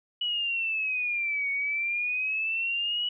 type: exponential two-way sweep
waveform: sine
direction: down then up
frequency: 2947 to 2223 to 2947 Hz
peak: -26 dBFS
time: 0.21-3.09 s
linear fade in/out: 5 ms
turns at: 1.51 s
effects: none